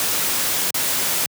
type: noise with dropouts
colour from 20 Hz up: white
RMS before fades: -21 dBFS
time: 0-1.26 s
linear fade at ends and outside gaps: 1 ms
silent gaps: 0.706-0.743 s
effects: high-pass 100 Hz 12 dB/octave